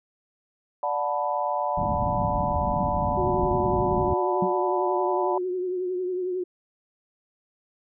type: chord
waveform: sine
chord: B minor seventh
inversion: first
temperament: equal with one note detuned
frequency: 587.3 / 726.4 / 880 / 987.8 Hz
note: D5 / F#5 / A5 / B5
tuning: 0 / -32 / 0 / 0 cents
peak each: -29 dBFS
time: 0.83-5.38 s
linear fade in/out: 2 ms
type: low-pass noise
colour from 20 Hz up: white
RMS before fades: -29 dBFS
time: 1.77-4.14 s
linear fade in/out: 5 ms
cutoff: 220 Hz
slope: 24 dB/octave
type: tone with vibrato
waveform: sine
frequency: 365 Hz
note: F#4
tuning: 24 cents flat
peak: -25 dBFS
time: 3.17-6.44 s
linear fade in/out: 10 ms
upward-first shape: triangle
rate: 11 Hz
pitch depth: 50 cents each way
type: tone with exponential decay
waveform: sine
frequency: 185.3 Hz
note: F#3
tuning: 3 cents sharp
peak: -20 dBFS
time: 4.42-4.54 s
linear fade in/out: 5 ms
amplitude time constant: 26 ms
effects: none